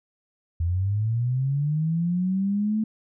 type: linear sweep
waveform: sine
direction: up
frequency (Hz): 81.6 to 220.4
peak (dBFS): -21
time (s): 0.6-2.84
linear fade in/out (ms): 5
effects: none